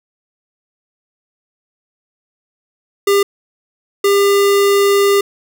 square tone bursts at uneven times, 400.6 Hz, G4, 38 cents sharp, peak -10 dBFS, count 2, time 3.07-3.23 / 4.04-5.21 s, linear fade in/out 5 ms, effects none

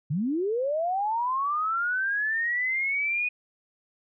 sine linear sweep, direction up, 131.9 to 2489 Hz, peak -24 dBFS, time 0.1-3.29 s, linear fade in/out 10 ms, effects none

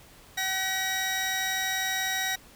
20% pulse tone pair together, 757.2 / 1908 Hz, F#5 / A#6, +40 / +40 cents, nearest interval octave + major third, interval 1600 cents, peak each -27 / -23 dBFS, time 0.37-2.36 s, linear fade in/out 10 ms, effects pink hiss -53 dBFS RMS until 2.55 s

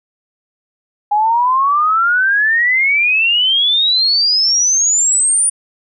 sine exponential sweep, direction up, 818 to 9560 Hz, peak -10 dBFS, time 1.11-5.5 s, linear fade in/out 10 ms, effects none

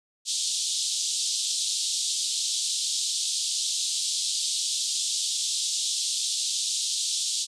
pink band-pass noise, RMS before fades -28 dBFS, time 0.25-7.47 s, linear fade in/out 50 ms, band 3400 to 9000 Hz, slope 48 dB/octave, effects none

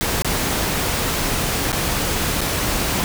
pink noise with dropouts, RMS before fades -21 dBFS, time 0.01-3.04 s, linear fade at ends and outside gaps 0 ms, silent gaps 0.221-0.246 / 1.719-1.728 / 2.408-2.414 s, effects none

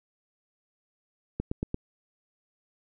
click train, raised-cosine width 3 ms, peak -16 dBFS, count 4, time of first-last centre 1.4-1.744 s, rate 8.72 Hz, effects none

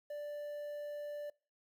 triangle tone with quantisation, 587.3 Hz, D5, in tune, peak -38 dBFS, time 0.1-1.3 s, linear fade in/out 5 ms, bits 11, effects noise-tail reverb RT60 0.4 s tail -25 dB re dry

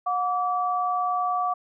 sine tone pair together, 724.5 / 1154 Hz, F#5 / D6, -37 / -31 cents, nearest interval minor sixth, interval 806 cents, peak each -25 dBFS, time 0.06-1.54 s, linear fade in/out 10 ms, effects none

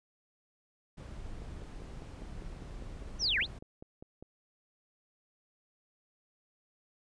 brown noise, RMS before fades -44 dBFS, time 0.97-3.59 s, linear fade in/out 10 ms
click train, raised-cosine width 2 ms, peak -34 dBFS, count 15, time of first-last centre 1.42-4.226 s, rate 4.99 Hz
sine linear two-way sweep, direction down then up, 6190 to 1480 to 4538 Hz, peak -27 dBFS, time 3.19-3.47 s, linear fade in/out 50 ms, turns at 3.39 s
effects resampled to 22050 Hz

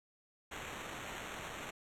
violet noise with sample-and-hold, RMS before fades -45 dBFS, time 0.51-1.71 s, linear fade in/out 10 ms, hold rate 4900 Hz, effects low-pass 11000 Hz 12 dB/octave

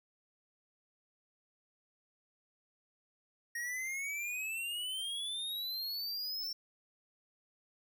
square exponential sweep, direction up, 1864.7 to 5440 Hz, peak -37 dBFS, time 3.55-6.53 s, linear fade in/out 5 ms, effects none

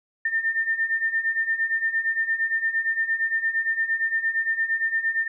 sine beating tone pair, 1800 / 1808.7 Hz, A6 / A6, +39 / +47 cents, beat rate 8.7 Hz, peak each -27 / -23 dBFS, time 0.25-5.28 s, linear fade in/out 5 ms, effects none

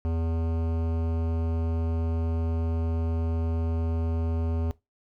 sine tone with hard clipping, 82.2 Hz, E2, 4 cents flat, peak -27 dBFS, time 0.05-4.71 s, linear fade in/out 0 ms, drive 17 dB, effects noise-tail reverb RT60 0.2 s tail -19 dB re dry

